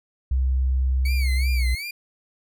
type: tone with pitch glide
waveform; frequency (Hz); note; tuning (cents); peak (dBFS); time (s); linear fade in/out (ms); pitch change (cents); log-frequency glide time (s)
sine; 64.9 to 62.01; C2 to B1; -13 to +8; -18; 0.31-1.75; 5; -79; 1.5-1.56
type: tone with vibrato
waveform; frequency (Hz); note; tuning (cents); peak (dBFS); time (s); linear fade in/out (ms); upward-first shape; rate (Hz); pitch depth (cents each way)
30% pulse; 2217; C#7; 0; -27; 1.05-1.91; 5; sine; 2.7; 140
effects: none